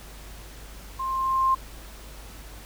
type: tone with level ramp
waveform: sine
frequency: 1056 Hz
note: C6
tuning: 16 cents sharp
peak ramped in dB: -27 to -17 dBFS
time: 0.99-1.55 s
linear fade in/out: 10 ms
effects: added 50 Hz sine -42 dBFS peak until 2.65 s + pink hiss -46 dBFS RMS until 2.65 s